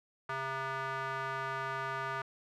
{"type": "tone with band-pass filter", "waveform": "square", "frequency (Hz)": 133.9, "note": "C3", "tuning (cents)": 40, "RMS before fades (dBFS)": -37, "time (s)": [0.29, 2.22], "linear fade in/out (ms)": 5, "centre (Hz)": 1300, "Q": 2.3, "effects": []}